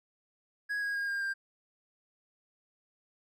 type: tone with pitch steps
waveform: triangle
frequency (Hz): 1661.2 / 1643.1 / 1625.1 / 1607.4 / 1589.9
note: G#6 / G#6 / G#6 / G6 / G6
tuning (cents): 0 / -19 / -38 / +43 / +24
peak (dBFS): -29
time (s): 0.69-1.34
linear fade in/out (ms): 20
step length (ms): 130
effects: none